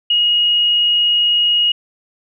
sine tone, 2882 Hz, F#7, 46 cents flat, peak -11 dBFS, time 0.1-1.72 s, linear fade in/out 5 ms, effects none

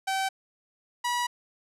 sawtooth tone pair in turn, 770 / 970.1 Hz, G5 / B5, -31 / -31 cents, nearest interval major third, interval 400 cents, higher second, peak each -22 dBFS, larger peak neither, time 0.07-0.29 / 1.04-1.27 s, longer second, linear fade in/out 10 ms, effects low-pass 11000 Hz 12 dB/octave

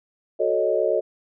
sine chord, D# half-diminished seventh, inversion first, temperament equal, 370 / 440 / 554.4 / 622.3 Hz, F#4 / A4 / C#5 / D#5, 0 / 0 / 0 / 0 cents, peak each -26 / -24 / -24 / -23 dBFS, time 0.39-1.01 s, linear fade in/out 20 ms, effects none

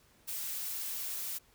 blue noise, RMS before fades -38 dBFS, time 0.27-1.39 s, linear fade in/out 20 ms, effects pink hiss -65 dBFS RMS until 1.54 s

